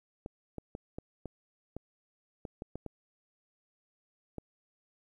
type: clicks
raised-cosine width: 2 ms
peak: -26 dBFS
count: 11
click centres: 0.261 / 0.583 / 0.751 / 0.985 / 1.257 / 1.766 / 2.452 / 2.621 / 2.756 / 2.863 / 4.383 s
effects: 11-bit